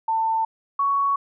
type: tone pair in turn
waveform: sine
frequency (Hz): 894 / 1116.7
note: A5 / C#6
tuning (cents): +27 / +12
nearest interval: major third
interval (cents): 385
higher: second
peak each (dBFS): -19 / -18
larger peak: second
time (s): 0.08-0.45 / 0.79-1.16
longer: neither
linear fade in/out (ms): 5
effects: none